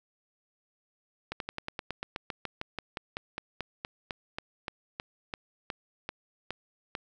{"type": "slowing click train", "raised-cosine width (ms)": 0.3, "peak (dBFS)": -18, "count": 27, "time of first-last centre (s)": [1.32, 6.951], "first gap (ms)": 82, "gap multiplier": 1.07, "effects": []}